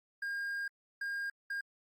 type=tone bursts at uneven times; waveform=triangle; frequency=1615 Hz; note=G#6; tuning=49 cents flat; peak=-33 dBFS; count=3; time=0.22-0.68 / 1.01-1.3 / 1.5-1.61 s; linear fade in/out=5 ms; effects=Opus 48 kbps